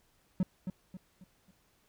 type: tone with echo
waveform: triangle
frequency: 185 Hz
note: F#3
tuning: in tune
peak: -23 dBFS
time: 0.4-0.43 s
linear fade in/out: 2 ms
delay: 270 ms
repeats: 4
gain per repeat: -8 dB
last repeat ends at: 1.51 s
effects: pink hiss -70 dBFS RMS until 1.88 s